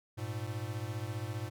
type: beating tone pair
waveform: square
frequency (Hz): 103.3 / 118.3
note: G#2 / A#2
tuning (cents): -9 / +26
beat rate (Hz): 15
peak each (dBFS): -39 / -40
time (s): 0.17-1.5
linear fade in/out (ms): 20
effects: none